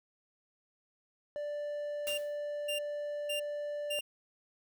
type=tone; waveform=triangle; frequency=587.3 Hz; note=D5; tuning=in tune; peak=-33 dBFS; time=1.36-3.99 s; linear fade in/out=0 ms
type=tone bursts; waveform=45% pulse; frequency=2794 Hz; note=F7; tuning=in tune; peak=-34 dBFS; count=4; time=2.07-4.01 s; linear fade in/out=10 ms; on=110 ms; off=500 ms
type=noise with exponential decay; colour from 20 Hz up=white; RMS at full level=-41 dBFS; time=2.07-2.38 s; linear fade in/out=0 ms; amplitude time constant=67 ms
effects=none